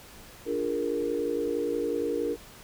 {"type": "chord", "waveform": "sine", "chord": "Bb dominant seventh", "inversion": "first", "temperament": "equal", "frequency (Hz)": [293.7, 349.2, 415.3, 466.2], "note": ["D4", "F4", "Ab4", "Bb4"], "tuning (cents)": [0, 0, 0, 0], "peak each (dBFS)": [-33, -34, -33, -29], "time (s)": [0.45, 2.37], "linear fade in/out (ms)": 50, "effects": ["pink hiss -49 dBFS RMS until 2.63 s"]}